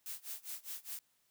blue noise with tremolo, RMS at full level -42 dBFS, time 0.06-0.99 s, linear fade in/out 0 ms, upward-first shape sine, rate 4.9 Hz, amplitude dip 95%, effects white hiss -75 dBFS RMS until 1.3 s

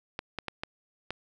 clicks, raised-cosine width 0.3 ms, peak -17 dBFS, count 5, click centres 0.191 / 0.387 / 0.483 / 0.635 / 1.106 s, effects none

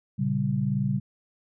sine chord, G diminished, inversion first, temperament equal, 116.54 / 138.59 / 196 Hz, Bb2 / Db3 / G3, 0 / 0 / 0 cents, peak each -30 / -26 / -27 dBFS, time 0.18-1 s, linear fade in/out 20 ms, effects none

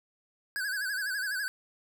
square tone with vibrato, 1584 Hz, G6, 18 cents sharp, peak -31 dBFS, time 0.56-1.48 s, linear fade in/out 0 ms, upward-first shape sine, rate 12 Hz, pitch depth 110 cents each way, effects none

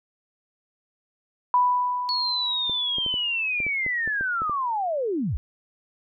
sine tone with exponential decay, 989 Hz, B5, 2 cents sharp, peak -15 dBFS, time 1.54-3.48 s, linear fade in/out 1 ms, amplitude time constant 420 ms
sine linear sweep, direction down, 4394 to 47.21 Hz, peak -23 dBFS, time 2.09-5.37 s, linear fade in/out 0 ms
clicks, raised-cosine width 2 ms, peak -23 dBFS, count 11, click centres 2.696 / 2.984 / 3.063 / 3.141 / 3.603 / 3.666 / 3.864 / 4.076 / 4.21 / 4.419 / 4.496 s
effects none

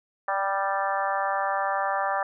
harmonic tone with a mistuned harmonic, 195.6 Hz, G3, 4 cents flat, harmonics 3 / 4 / 5 / 6 / 7 / 8 / 9, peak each -31 / -28 / -32 / -30 / -35 / -36 / -34 dBFS, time 0.28-2.23 s, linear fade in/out 2 ms, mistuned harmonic 6, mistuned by +17 cents, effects none

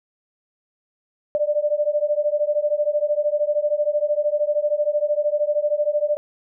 sine beating tone pair, 587.3 / 600.3 Hz, D5 / D5, 0 / +38 cents, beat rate 13 Hz, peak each -21 dBFS, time 1.35-6.17 s, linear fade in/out 0 ms, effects none

